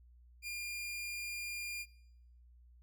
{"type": "tone", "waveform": "sawtooth", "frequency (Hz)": 2407, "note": "D7", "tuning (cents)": 42, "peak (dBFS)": -36, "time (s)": [0.42, 1.86], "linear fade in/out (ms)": 50, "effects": ["noise-tail reverb RT60 0.9 s tail -25 dB re dry", "added 60 Hz sine -58 dBFS peak until 2.82 s"]}